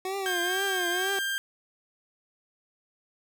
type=tone with vibrato; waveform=25% pulse; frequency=370 Hz; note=F#4; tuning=in tune; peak=-26 dBFS; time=0.05-1.19 s; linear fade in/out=2 ms; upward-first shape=triangle; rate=2.1 Hz; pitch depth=130 cents each way
type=tone; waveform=30% pulse; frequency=1589 Hz; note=G6; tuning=23 cents sharp; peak=-25 dBFS; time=0.26-1.38 s; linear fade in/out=0 ms
effects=none